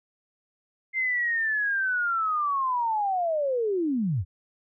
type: linear sweep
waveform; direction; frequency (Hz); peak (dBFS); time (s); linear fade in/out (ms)
sine; down; 2100 to 73.42; -23; 0.93-4.25; 50
effects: none